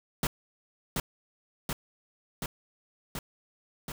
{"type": "noise with echo", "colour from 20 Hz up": "pink", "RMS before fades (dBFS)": -28, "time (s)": [0.23, 0.27], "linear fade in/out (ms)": 2, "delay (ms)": 730, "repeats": 5, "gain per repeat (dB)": -2, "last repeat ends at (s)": 3.92, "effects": []}